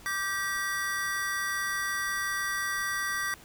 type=chord; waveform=square; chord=G major; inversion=second; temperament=equal with one note detuned; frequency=1174.7 / 1568 / 1929.3 Hz; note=D6 / G6 / B6; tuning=0 / 0 / -41 cents; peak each=-36 / -34 / -33 dBFS; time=0.06-3.34 s; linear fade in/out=0 ms; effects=pink hiss -52 dBFS RMS until 3.44 s